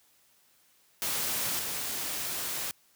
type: noise with level steps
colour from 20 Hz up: white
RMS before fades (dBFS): -31 / -34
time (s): 1.02-2.71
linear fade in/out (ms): 0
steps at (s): 1.59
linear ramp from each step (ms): 2
effects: white hiss -65 dBFS RMS until 2.95 s + high-pass 60 Hz 12 dB/octave